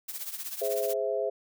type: noise with tremolo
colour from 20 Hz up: blue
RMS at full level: -34 dBFS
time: 0.08-0.94 s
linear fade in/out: 10 ms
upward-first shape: triangle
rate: 16 Hz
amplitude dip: 80%
type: chord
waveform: sine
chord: Ab augmented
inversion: none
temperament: equal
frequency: 415.3 / 523.3 / 659.3 Hz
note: Ab4 / C5 / E5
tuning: 0 / 0 / 0 cents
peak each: -31 dBFS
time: 0.61-1.3 s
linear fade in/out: 10 ms
effects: none